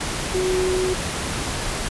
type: tone in noise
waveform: sine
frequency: 370 Hz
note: F#4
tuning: in tune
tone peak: -19 dBFS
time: 0.34-0.94 s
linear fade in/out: 10 ms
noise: pink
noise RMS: -26 dBFS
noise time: 0-1.89 s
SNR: +4 dB
effects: resampled to 24000 Hz